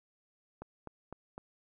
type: click train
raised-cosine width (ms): 1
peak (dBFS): -29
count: 4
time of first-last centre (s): 0.62-1.379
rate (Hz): 3.95
effects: none